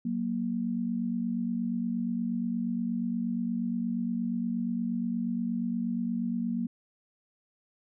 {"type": "tone pair together", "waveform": "sine", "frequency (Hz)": [186.44, 234.9], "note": ["F#3", "A#3"], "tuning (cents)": [13, 13], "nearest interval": "major third", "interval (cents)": 400, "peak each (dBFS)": [-33, -29], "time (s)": [0.05, 6.67], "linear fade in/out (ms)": 5, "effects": []}